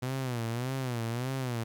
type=tone with vibrato; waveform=sawtooth; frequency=123.47 Hz; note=B2; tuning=in tune; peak=-27 dBFS; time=0.02-1.64 s; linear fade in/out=10 ms; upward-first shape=sine; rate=1.7 Hz; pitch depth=140 cents each way; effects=11-bit